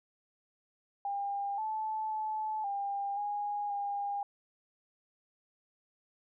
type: tone with pitch steps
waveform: sine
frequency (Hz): 802 / 870 / 865 / 800 / 823 / 808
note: G5 / A5 / A5 / G5 / G#5 / G#5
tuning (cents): +39 / -20 / -30 / +35 / -16 / -48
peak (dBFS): -32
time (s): 1.05-4.23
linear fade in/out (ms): 2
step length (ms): 530
effects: none